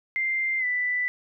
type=tone with pitch glide; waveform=sine; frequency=2093 to 1983.5 Hz; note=C7 to B6; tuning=0 to +7 cents; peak=-23 dBFS; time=0.16-1.08 s; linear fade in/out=0 ms; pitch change=-93 cents; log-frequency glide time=0.59-0.65 s; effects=none